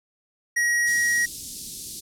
square tone, 1900 Hz, A#6, 33 cents sharp, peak -20 dBFS, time 0.56-1.26 s, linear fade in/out 10 ms
white band-stop noise, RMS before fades -33 dBFS, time 0.86-2.01 s, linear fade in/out 20 ms, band 320 to 4200 Hz, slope 24 dB/octave
effects low-pass 11000 Hz 12 dB/octave

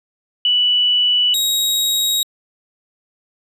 sine / sawtooth tone pair in turn, 2960 / 3797 Hz, F#7 / A#7, 0 / +31 cents, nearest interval major third, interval 431 cents, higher second, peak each -12 dBFS, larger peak neither, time 0.45-1.34 / 1.34-2.23 s, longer neither, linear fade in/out 2 ms, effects resampled to 32000 Hz

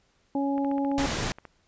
harmonic tone, 278.1 Hz, C#4, 6 cents sharp, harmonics 1 / 2 / 3, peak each -25 / -33 / -32 dBFS, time 0.35-1.06 s, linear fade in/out 2 ms
click train, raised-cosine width 0.5 ms, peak -27 dBFS, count 14, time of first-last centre 0.58-1.452 s, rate 14.9 Hz
pink noise, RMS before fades -29 dBFS, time 0.98-1.32 s, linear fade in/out 0 ms
effects pink hiss -67 dBFS RMS until 1.67 s + resampled to 16000 Hz

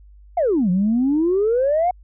sine exponential two-way sweep, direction down then up, 740 to 174.61 to 740 Hz, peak -14 dBFS, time 0.37-1.91 s, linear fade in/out 5 ms, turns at 0.7 s, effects tanh soft clip ceiling -11 dBFS + added 50 Hz sine -43 dBFS peak until 2.03 s

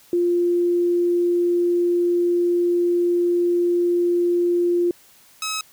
sine / 10% pulse tone pair in turn, 349.2 / 1282.4 Hz, F4 / E6, 0 / -48 cents, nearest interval octave + major seventh, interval 2252 cents, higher second, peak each -16 dBFS, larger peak neither, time 0.13-4.91 / 5.42-5.61 s, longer first, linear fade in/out 2 ms, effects white hiss -52 dBFS RMS until 5.72 s

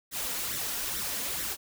white noise with flanger, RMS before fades -33 dBFS, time 0.11-1.57 s, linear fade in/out 50 ms, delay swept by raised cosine 0.52 to 4.32 ms, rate 2.3 Hz, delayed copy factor +0.65, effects none

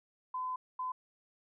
sine tone bursts at uneven times, 1017 Hz, C6, 50 cents flat, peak -34 dBFS, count 2, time 0.34-0.56 / 0.79-0.92 s, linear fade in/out 5 ms, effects none

